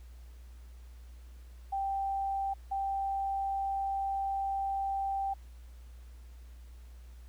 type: tone bursts at uneven times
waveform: sine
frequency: 784 Hz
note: G5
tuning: in tune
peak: -30 dBFS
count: 2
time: 1.72-2.54 / 2.71-5.34 s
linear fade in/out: 10 ms
effects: added 60 Hz sine -47 dBFS peak until 7.28 s + pink hiss -65 dBFS RMS until 7.28 s